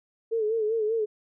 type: tone with vibrato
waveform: sine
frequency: 440 Hz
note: A4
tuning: in tune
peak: -23 dBFS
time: 0.31-1.06 s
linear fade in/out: 20 ms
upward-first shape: sine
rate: 5.1 Hz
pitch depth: 74 cents each way
effects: none